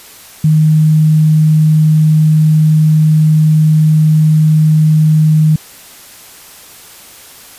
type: tone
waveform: sine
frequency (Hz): 155.3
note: D#3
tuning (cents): -3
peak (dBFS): -5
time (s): 0.44-5.56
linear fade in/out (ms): 5
effects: white hiss -36 dBFS RMS until 7.58 s + resampled to 32000 Hz